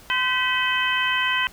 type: harmonic tone with a mistuned harmonic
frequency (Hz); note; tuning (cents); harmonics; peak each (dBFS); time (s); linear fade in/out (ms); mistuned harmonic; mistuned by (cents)
512; C5; -38; 2 / 3 / 4 / 5 / 6; -26 / -26 / -26 / -26 / -26; 0.1-1.47; 0; 4; -73
effects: pink hiss -48 dBFS RMS until 1.52 s